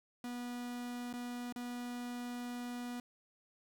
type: tone with dropouts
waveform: 45% pulse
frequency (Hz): 243.6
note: B3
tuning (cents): -24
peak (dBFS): -40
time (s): 0.24-3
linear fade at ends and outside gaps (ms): 2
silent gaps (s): 1.129-1.137 / 1.525-1.56
effects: 11-bit